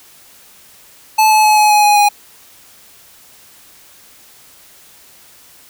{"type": "tone with pitch steps", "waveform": "square", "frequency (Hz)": [868, 860.5, 853.1, 845.7, 838.4, 831.2, 824], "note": ["A5", "A5", "G#5", "G#5", "G#5", "G#5", "G#5"], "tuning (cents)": [-24, -39, 46, 31, 16, 1, -14], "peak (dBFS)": -8, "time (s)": [1.18, 2.09], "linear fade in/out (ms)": 10, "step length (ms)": 130, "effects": ["white hiss -44 dBFS RMS until 5.69 s"]}